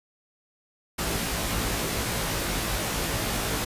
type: noise with comb filter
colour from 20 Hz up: pink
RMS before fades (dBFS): -28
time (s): 0.98-3.65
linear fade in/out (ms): 10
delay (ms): 18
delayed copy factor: +0.75
effects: resampled to 32000 Hz

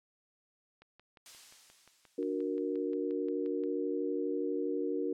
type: click train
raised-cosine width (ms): 0.3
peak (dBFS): -40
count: 17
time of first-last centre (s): 0.82-3.637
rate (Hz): 5.68
type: noise with exponential decay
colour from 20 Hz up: blue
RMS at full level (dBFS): -44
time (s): 1.26-3.06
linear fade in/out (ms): 0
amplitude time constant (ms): 390
type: chord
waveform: sine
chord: D augmented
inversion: none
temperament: equal with one note detuned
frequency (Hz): 293.7 / 366 / 466.2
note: D4 / F#4 / A#4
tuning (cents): 0 / -19 / 0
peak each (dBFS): -35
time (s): 2.18-5.13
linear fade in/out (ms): 5
effects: low-pass 7000 Hz 12 dB/octave + MP3 96 kbps

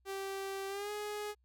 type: tone with pitch glide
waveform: sawtooth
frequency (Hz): 389.7 to 417.7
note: G4 to G#4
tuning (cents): -10 to +10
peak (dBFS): -34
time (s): 0.05-1.35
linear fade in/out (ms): 50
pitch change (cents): +120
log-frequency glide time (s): 0.68-0.91
effects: added 62 Hz sine -69 dBFS peak until 1.44 s

